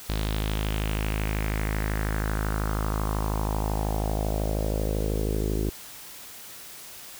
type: tone with low-pass filter sweep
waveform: sawtooth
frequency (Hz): 52.8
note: G#1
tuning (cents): +29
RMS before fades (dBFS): -27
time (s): 0.09-5.7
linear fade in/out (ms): 5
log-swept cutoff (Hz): 4100 to 370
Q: 3.2
effects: white hiss -43 dBFS RMS until 7.19 s